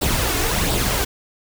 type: noise with flanger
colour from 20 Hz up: pink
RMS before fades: -20 dBFS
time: 0.01-1.05 s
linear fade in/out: 10 ms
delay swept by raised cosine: 0.23 to 2.83 ms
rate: 1.4 Hz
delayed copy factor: +0.5
effects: none